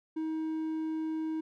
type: tone with hard clipping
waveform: triangle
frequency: 316.9 Hz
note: D#4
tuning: 32 cents sharp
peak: -32 dBFS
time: 0.16-1.41 s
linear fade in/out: 10 ms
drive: 6 dB
effects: none